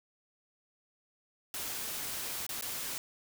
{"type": "noise with dropouts", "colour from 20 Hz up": "white", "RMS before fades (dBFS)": -38, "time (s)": [1.54, 2.98], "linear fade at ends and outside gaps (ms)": 1, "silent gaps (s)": [[2.466, 2.491], [2.611, 2.623]], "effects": []}